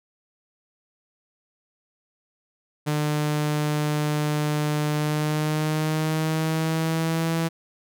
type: tone with pitch glide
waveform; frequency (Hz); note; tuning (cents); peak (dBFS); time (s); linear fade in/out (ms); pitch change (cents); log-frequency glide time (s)
sawtooth; 150 to 164.52; D3 to E3; +37 to -3; -18; 2.86-7.49; 20; +160; 4.9-7.35
effects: none